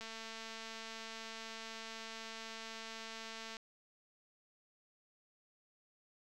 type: click train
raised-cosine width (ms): 0.2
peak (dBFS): -30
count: 798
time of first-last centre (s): 0.01-3.568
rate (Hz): 224
effects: none